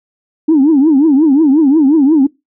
sine tone with vibrato, 293.7 Hz, D4, in tune, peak -4 dBFS, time 0.48-2.27 s, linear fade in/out 10 ms, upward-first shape triangle, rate 5.6 Hz, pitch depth 230 cents each way, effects noise-tail reverb RT60 0.2 s tail -22 dB re dry + tanh soft clip ceiling -2 dBFS

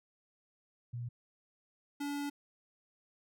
sine / square tone pair in turn, 120 / 286.6 Hz, B2 / D4, -49 / -42 cents, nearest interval octave + minor third, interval 1507 cents, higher second, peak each -37 / -36 dBFS, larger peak second, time 0.93-1.09 / 2-2.3 s, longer second, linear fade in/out 10 ms, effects none

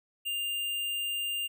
square tone, 2800 Hz, F7, 4 cents sharp, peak -31 dBFS, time 0.25-1.48 s, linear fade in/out 20 ms, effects none

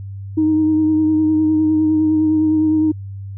sine tone with vibrato, 311.1 Hz, D#4, in tune, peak -11 dBFS, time 0.37-2.92 s, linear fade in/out 10 ms, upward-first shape triangle, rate 9.8 Hz, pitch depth 25 cents each way, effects tanh soft clip ceiling -7 dBFS + added 98 Hz sine -27 dBFS peak until 3.37 s

